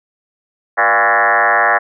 sine tone with frequency modulation, 1242 Hz, D#6, 3 cents flat, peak -9 dBFS, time 0.77-1.79 s, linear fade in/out 20 ms, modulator 108 Hz, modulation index 6, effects none

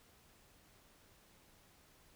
silence, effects pink hiss -66 dBFS RMS until 2.15 s

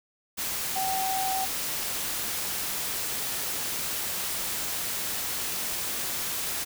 sine tone in noise, 764 Hz, G5, 45 cents flat, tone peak -27 dBFS, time 0.75-1.46 s, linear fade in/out 20 ms, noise white, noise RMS -31 dBFS, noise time 0.37-6.65 s, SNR +1 dB, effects none

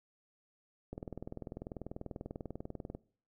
click train, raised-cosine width 2 ms, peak -28 dBFS, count 42, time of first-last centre 0.93-2.95 s, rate 20.3 Hz, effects noise-tail reverb RT60 0.5 s tail -22 dB re dry

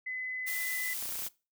sine tone with pitch glide, 2021 to 2006 Hz, B6 to B6, +39 to +26 cents, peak -34 dBFS, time 0.06-0.94 s, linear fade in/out 10 ms, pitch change -13 cents, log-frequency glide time 0.31-0.72 s
blue noise, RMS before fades -37 dBFS, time 0.46-1.29 s, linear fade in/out 20 ms
clicks, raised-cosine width 0.5 ms, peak -32 dBFS, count 8, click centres 1.026 / 1.056 / 1.091 / 1.123 / 1.155 / 1.191 / 1.222 / 1.266 s
effects noise-tail reverb RT60 0.3 s tail -22 dB re dry

